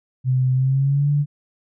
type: tone with pitch glide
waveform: sine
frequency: 128.7 to 145.3 Hz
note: C3 to D3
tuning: -28 to -18 cents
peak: -15 dBFS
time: 0.24-1.26 s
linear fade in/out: 50 ms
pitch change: +210 cents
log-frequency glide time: 0.53-1.1 s
effects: none